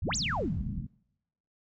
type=exponential two-way sweep; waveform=sine; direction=up then down; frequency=53.7 to 7902 to 53.7 Hz; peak=-29 dBFS; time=0.02-0.62 s; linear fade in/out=5 ms; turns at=0.16 s
type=low-pass noise; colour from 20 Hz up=white; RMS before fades=-36 dBFS; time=0.05-0.87 s; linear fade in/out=5 ms; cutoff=230 Hz; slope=48 dB/octave
effects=noise-tail reverb RT60 0.9 s tail -26 dB re dry